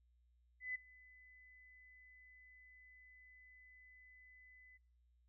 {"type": "tone with ADSR envelope", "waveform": "sine", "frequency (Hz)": 2009, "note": "B6", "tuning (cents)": 29, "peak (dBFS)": -38, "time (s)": [0.6, 4.78], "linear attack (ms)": 150, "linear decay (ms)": 12, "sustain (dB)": -23, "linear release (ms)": 21, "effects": ["noise-tail reverb RT60 0.5 s tail -26 dB re dry", "added 60 Hz sine -70 dBFS peak until 5.28 s"]}